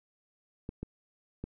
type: clicks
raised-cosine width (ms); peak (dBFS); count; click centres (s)
3; -24; 3; 0.691 / 0.83 / 1.44
effects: none